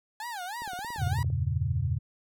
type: tone with vibrato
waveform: 30% pulse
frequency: 830.6 Hz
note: G#5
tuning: in tune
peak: -32 dBFS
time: 0.2-1.23 s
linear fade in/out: 2 ms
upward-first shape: sine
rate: 3.2 Hz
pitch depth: 270 cents each way
type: click train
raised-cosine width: 2 ms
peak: -33 dBFS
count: 13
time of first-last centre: 0.62-1.302 s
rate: 17.6 Hz
type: chord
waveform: sine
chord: E diminished seventh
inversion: none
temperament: equal with one note detuned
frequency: 82.41 / 96.2 / 116.54 / 138.59 Hz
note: E2 / G2 / Bb2 / Db3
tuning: 0 / -32 / 0 / 0 cents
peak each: -31 dBFS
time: 0.98-1.99 s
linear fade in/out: 20 ms
effects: none